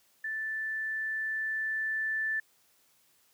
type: tone with level ramp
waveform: sine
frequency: 1760 Hz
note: A6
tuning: in tune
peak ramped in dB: -32 to -28 dBFS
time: 0.24-2.4 s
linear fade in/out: 5 ms
effects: white hiss -67 dBFS RMS until 3.33 s + high-pass 60 Hz 12 dB/octave